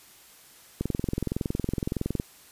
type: click train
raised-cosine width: 3 ms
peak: -14 dBFS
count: 31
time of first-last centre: 0.81-2.199 s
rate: 21.6 Hz
effects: white hiss -53 dBFS RMS until 2.51 s + resampled to 32000 Hz